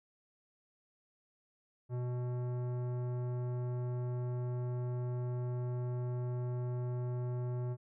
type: tone with tanh clipping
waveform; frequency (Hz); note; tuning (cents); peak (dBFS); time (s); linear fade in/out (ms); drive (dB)
sine; 123.47; B2; 0; -36; 1.89-7.77; 50; 15
effects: none